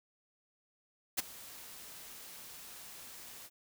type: noise with ADSR envelope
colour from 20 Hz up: white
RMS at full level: -30 dBFS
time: 1.17-3.5 s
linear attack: 19 ms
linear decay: 18 ms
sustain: -20 dB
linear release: 48 ms
effects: none